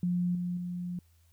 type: tone with level steps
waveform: sine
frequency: 177.2 Hz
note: F3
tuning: 25 cents sharp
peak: -26 / -30 / -33 dBFS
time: 0.03-0.99 s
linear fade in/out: 2 ms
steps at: 0.35 / 0.57 s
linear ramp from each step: 2 ms
effects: added 83 Hz sine -61 dBFS peak until 1.32 s + white hiss -71 dBFS RMS until 1.32 s